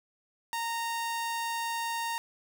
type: tone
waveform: sawtooth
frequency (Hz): 925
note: A#5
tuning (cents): -14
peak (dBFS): -27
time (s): 0.53-2.18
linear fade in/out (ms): 0
effects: none